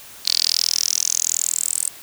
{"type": "tone with high-pass filter sweep", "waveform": "10% pulse", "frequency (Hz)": 41.2, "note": "E1", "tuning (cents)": 0, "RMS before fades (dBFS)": -21, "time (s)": [0.25, 1.9], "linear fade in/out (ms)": 10, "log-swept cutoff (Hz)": [4400, 8600], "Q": 6.8, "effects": ["white hiss -41 dBFS RMS until 2.02 s"]}